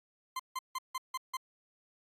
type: tone bursts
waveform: 40% pulse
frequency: 1040 Hz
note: C6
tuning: 11 cents flat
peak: -33 dBFS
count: 6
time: 0.36-1.37 s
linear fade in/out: 5 ms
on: 35 ms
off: 160 ms
effects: AAC 48 kbps